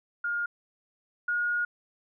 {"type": "tone pair in turn", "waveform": "sine", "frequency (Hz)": [1418, 1437], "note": ["F6", "F6"], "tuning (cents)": [26, 49], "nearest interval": "unison", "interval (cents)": 23, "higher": "second", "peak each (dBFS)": [-27, -25], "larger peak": "second", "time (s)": [[0.24, 0.46], [1.28, 1.65]], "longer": "second", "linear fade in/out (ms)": 5, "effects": []}